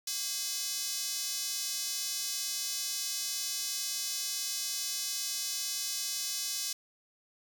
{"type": "tone with high-pass filter", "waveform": "square", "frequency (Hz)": 231.1, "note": "A#3", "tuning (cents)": -15, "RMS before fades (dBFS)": -35, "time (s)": [0.07, 6.73], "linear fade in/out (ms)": 5, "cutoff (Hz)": 5200, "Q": 1.6, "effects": []}